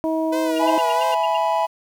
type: harmonic tone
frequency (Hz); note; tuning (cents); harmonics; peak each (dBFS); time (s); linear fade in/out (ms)
320; D#4; +49; 1 / 2 / 3; -21 / -23 / -29; 0.04-0.78; 0
type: tone with vibrato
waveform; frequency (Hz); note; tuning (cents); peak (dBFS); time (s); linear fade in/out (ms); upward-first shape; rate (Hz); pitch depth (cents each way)
sawtooth; 498.8; B4; +17; -22; 0.32-1.15; 10; sine; 3; 75
type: tone bursts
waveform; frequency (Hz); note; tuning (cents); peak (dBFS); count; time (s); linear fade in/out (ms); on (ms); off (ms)
sine; 2813; F7; +12; -27; 8; 0.56-1.37; 5; 26; 86
type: chord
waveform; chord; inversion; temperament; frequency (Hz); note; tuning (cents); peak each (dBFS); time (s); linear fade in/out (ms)
triangle; E major; none; equal with one note detuned; 659.3 / 840.7 / 987.8; E5 / G#5 / B5; 0 / +21 / 0; -20; 0.59-1.67; 20
effects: 8-bit